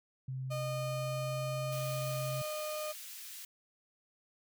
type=tone with pitch glide; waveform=sine; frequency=130.81 to 132.48 Hz; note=C3 to C3; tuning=0 to +22 cents; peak=-36 dBFS; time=0.28-2.42 s; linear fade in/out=5 ms; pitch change=+22 cents; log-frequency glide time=0.84-1.66 s
type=tone; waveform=35% pulse; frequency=612 Hz; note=D#5; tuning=29 cents flat; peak=-35 dBFS; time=0.5-2.93 s; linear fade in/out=20 ms
type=high-pass noise; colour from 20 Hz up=white; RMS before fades=-47 dBFS; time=1.72-3.45 s; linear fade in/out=2 ms; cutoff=2100 Hz; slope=12 dB/octave
effects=none